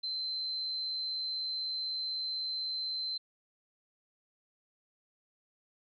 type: tone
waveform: sine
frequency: 4088 Hz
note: C8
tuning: 41 cents flat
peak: -33 dBFS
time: 0.03-3.18 s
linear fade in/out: 10 ms
effects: none